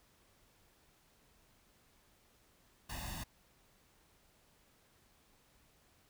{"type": "noise with comb filter", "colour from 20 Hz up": "pink", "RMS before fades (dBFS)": -43, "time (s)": [2.89, 3.24], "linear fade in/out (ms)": 10, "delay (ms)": 1.1, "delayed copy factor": 0.85, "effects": ["pink hiss -69 dBFS RMS until 6.09 s"]}